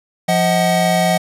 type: tone cluster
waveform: square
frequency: 175.1 / 634 / 746 Hz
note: F3 / D#5 / F#5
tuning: +5 / +32 / +14 cents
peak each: -18 dBFS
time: 0.28-1.18 s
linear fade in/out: 10 ms
effects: resampled to 32000 Hz